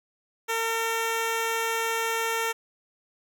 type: tone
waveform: 10% pulse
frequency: 454.3 Hz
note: A#4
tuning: 45 cents flat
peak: -17 dBFS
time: 0.48-2.53 s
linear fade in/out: 20 ms
effects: none